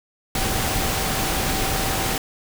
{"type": "tone in noise", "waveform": "sine", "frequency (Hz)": 771, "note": "G5", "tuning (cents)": -29, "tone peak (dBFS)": -31, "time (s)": [0.35, 2.18], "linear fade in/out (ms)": 2, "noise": "pink", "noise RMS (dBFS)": -23, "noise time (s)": [0.35, 2.18], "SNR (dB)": -11, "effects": []}